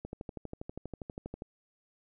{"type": "click train", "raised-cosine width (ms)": 2, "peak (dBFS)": -26, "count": 18, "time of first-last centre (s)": [0.05, 1.421], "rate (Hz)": 12.4, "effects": []}